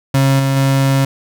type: tone with level steps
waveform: 35% pulse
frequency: 135.9 Hz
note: C#3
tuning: 34 cents flat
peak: -8 / -11 / -9 dBFS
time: 0.14-1.05 s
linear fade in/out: 5 ms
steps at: 0.39 / 0.56 s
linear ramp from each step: 10 ms
effects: none